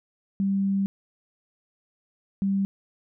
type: tone pair in turn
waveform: sine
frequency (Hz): 196 / 196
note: G3 / G3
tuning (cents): 0 / 0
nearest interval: unison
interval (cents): 0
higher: neither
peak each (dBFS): -21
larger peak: neither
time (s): 0.4-0.86 / 2.42-2.65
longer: first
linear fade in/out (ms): 0
effects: none